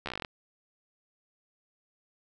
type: slowing click train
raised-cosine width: 0.3 ms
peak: -19 dBFS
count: 11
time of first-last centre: 0.06-0.248 s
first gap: 13 ms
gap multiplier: 1.08
effects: none